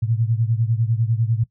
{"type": "beating tone pair", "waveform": "sine", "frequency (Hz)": [111.3, 121.3], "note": ["A2", "B2"], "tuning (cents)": [20, -31], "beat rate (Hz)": 10, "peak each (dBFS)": [-19, -22], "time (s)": [0.02, 1.44], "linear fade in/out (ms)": 10, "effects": ["noise-tail reverb RT60 0.1 s tail -18 dB re dry"]}